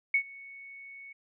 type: tone with ADSR envelope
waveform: sine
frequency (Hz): 2217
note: C#7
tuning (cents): 0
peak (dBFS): -20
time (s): 0.14-1.13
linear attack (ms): 4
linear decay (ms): 81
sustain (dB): -24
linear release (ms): 10
effects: none